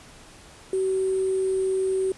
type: tone with sample-and-hold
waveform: sine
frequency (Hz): 380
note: F#4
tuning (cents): +46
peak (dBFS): -21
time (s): 0.73-2.12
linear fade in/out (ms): 2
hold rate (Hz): 8820
effects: pink hiss -48 dBFS RMS until 2.17 s + resampled to 24000 Hz